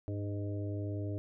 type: harmonic tone with a mistuned harmonic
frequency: 101.3 Hz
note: G#2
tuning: 43 cents flat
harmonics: 1 / 3 / 4 / 5 / 6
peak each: -35 / -41 / -46 / -50 / -47 dBFS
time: 0.08-1.18 s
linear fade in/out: 0 ms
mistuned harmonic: 6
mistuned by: +28 cents
effects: none